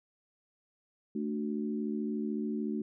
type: chord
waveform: sine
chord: D major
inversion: second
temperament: equal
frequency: 220 / 293.7 / 370 Hz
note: A3 / D4 / F#4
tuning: 0 / 0 / 0 cents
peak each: -33 / -37 / -39 dBFS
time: 1.15-2.82 s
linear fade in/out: 5 ms
effects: none